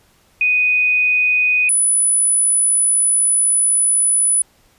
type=tone pair in turn; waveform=sine; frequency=2489 / 9956 Hz; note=D#7 / D#9; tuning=0 / 0 cents; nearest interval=2 octaves; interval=2400 cents; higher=second; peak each=-12 dBFS; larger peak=neither; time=0.41-1.69 / 1.69-4.42 s; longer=second; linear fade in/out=2 ms; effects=pink hiss -55 dBFS RMS until 4.78 s + resampled to 32000 Hz